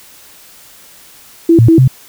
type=tone with pitch steps; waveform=sine; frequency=333.1 / 115 / 327.6 / 130.1 Hz; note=E4 / A#2 / E4 / C3; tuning=+18 / -23 / -11 / -9 cents; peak=-3 dBFS; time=1.49-1.878 s; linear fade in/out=5 ms; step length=97 ms; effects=white hiss -40 dBFS RMS until 2.08 s